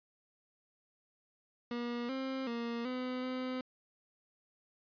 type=tone with pitch steps; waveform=30% pulse; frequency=239.4 / 264.9 / 234.4 / 253.4 / 256 Hz; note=A#3 / C4 / A#3 / B3 / C4; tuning=+46 / +22 / +10 / +45 / -38 cents; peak=-33 dBFS; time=1.71-3.61 s; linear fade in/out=2 ms; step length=380 ms; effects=resampled to 11025 Hz